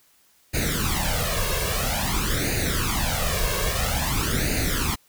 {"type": "noise with flanger", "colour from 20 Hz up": "pink", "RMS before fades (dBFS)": -24, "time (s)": [0.53, 4.96], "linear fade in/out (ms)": 20, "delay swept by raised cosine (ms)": [0.45, 1.85], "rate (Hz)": 0.5, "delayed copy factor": 0.8, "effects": ["white hiss -60 dBFS RMS until 5.08 s"]}